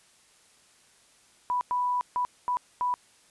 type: tone bursts at uneven times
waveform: sine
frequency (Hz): 987.8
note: B5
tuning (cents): 0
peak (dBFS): -24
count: 5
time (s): 1.5-1.61 / 1.71-2.01 / 2.16-2.25 / 2.48-2.57 / 2.81-2.94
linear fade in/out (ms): 0
effects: white hiss -60 dBFS RMS until 3.3 s + resampled to 24000 Hz